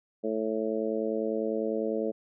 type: harmonic tone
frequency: 110 Hz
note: A2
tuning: in tune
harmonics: 2 / 3 / 4 / 5 / 6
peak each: -34 / -34 / -31 / -33 / -39 dBFS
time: 0.23-2.12 s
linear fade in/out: 20 ms
effects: none